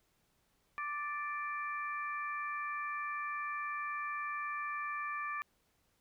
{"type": "harmonic tone", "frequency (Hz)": 587.3, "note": "D5", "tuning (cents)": 0, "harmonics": [2, 3, 4], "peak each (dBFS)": [-38, -42, -44], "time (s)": [0.78, 5.42], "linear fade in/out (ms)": 0, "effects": ["pink hiss -75 dBFS RMS until 6 s"]}